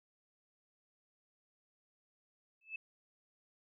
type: tone with exponential growth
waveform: sine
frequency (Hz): 2618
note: E7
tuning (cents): -13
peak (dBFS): -36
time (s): 2.61-2.76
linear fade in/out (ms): 5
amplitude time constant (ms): 32
effects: none